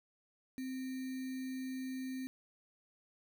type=tone with sample-and-hold; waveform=sine; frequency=260 Hz; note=C4; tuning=11 cents flat; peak=-38 dBFS; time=0.58-2.27 s; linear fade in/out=0 ms; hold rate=2100 Hz; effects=none